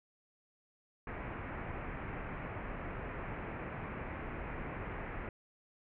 pink low-pass noise, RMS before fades -42 dBFS, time 1.07-5.29 s, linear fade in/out 2 ms, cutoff 2400 Hz, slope 48 dB/octave, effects none

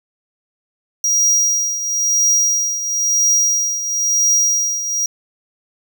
square tone with tremolo, 5730 Hz, F8, 44 cents sharp, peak -11 dBFS, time 1.04-5.06 s, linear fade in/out 2 ms, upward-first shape triangle, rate 0.99 Hz, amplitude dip 70%, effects none

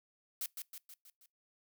blue noise with echo, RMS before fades -38 dBFS, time 0.41-0.46 s, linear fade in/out 2 ms, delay 160 ms, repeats 5, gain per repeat -5 dB, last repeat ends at 1.26 s, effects noise-tail reverb RT60 0.2 s tail -23 dB re dry

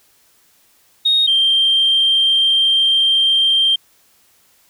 sine tone pair in turn, 3729 / 3167 Hz, A#7 / G7, 0 / +17 cents, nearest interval minor third, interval 283 cents, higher first, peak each -10 dBFS, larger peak neither, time 1.05-1.27 / 1.27-3.76 s, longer second, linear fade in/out 10 ms, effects tanh soft clip ceiling -6 dBFS + white hiss -55 dBFS RMS until 4.69 s

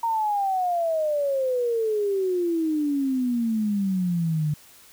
sine exponential sweep, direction down, 932.3 to 147.2 Hz, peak -21 dBFS, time 0.03-4.54 s, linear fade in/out 5 ms, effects white hiss -51 dBFS RMS until 4.92 s

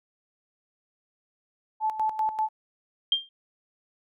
sine tone with tremolo, 869 Hz, A5, 22 cents flat, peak -22 dBFS, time 1.8-2.49 s, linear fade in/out 50 ms, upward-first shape square, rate 5.1 Hz, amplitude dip 70%
sine tone with exponential decay, 3188 Hz, G7, 28 cents sharp, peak -16 dBFS, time 3.12-3.29 s, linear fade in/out 2 ms, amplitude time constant 35 ms
effects none

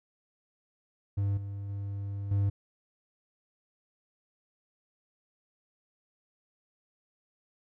triangle tone with level steps, 99.9 Hz, G2, 33 cents sharp, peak -24 / -33 / -31 / -22 dBFS, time 1.17-2.5 s, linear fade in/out 10 ms, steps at 1.37 / 1.69 / 2.31 s, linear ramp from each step 5 ms, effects none

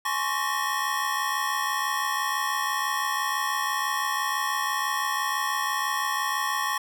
square tone cluster, 843 / 1056 / 1122 / 1813 / 1895 Hz, G#5 / C6 / C#6 / A#6 / A#6, +26 / +16 / +21 / -49 / +28 cents, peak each -35 / -31 / -30 / -33 / -35 dBFS, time 0.05-6.78 s, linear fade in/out 5 ms, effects none

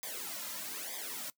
white noise with flanger, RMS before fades -41 dBFS, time 0.03-1.3 s, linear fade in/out 0 ms, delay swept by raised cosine 0.71 to 2.71 ms, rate 1.1 Hz, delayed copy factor -0.85, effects noise-tail reverb RT60 0.1 s tail -20 dB re dry + high-pass 200 Hz 12 dB/octave

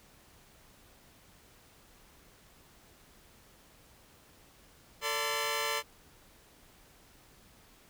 10% pulse tone cluster, 446.7 / 579 / 1027 Hz, A4 / D5 / C6, +26 / -25 / -33 cents, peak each -27 dBFS, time 5.01-5.83 s, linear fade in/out 50 ms, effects pink hiss -60 dBFS RMS until 7.89 s

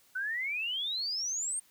sine exponential sweep, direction up, 1480 to 8870 Hz, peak -31 dBFS, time 0.15-1.6 s, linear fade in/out 10 ms, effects white hiss -64 dBFS RMS until 1.7 s

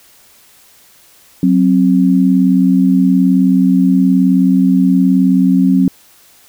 sine tone pair together, 185.97 / 264.9 Hz, F#3 / C4, +9 / +22 cents, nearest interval tritone, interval 613 cents, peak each -10 dBFS, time 1.43-5.88 s, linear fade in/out 2 ms, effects white hiss -46 dBFS RMS until 6.48 s

